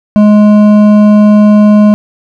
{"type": "tone with hard clipping", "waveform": "sine", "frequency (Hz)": 209.5, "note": "G#3", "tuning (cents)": 15, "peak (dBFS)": -3, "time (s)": [0.16, 1.94], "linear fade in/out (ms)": 0, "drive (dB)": 9, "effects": []}